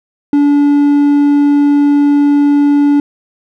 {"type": "tone", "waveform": "triangle", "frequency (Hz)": 288, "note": "D4", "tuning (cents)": -34, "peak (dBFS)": -4, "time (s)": [0.33, 3], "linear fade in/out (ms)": 2, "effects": []}